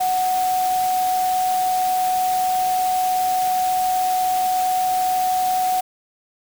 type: tone in noise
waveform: sine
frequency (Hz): 740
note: F#5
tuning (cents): 0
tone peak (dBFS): -17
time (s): 0-5.81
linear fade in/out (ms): 10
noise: white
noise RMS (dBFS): -31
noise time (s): 0-5.81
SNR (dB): +11
effects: none